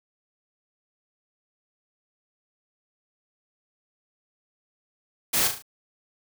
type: noise with echo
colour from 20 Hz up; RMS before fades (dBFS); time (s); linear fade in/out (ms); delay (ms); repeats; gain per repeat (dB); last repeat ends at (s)
white; -23; 5.33-5.48; 10; 36; 4; -6; 5.624
effects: none